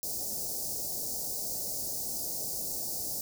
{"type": "band-stop noise", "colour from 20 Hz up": "white", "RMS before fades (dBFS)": -35, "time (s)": [0.03, 3.21], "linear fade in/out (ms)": 0, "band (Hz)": [770, 4700], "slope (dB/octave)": 48, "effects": []}